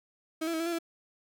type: tone with pitch steps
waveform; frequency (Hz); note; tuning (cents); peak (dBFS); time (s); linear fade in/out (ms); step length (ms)
35% pulse; 318.8 / 334.6 / 320.7 / 332.4 / 342.6 / 333.2; D#4 / E4 / E4 / E4 / F4 / E4; +42 / +26 / -48 / +15 / -33 / +19; -28; 0.41-0.788; 10; 63
effects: none